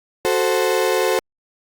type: chord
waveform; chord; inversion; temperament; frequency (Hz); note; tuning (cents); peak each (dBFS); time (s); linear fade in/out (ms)
35% pulse; F# diminished; none; equal; 370 / 440 / 523.3; F#4 / A4 / C5; 0 / 0 / 0; -19; 0.25-1.19; 0
effects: Opus 48 kbps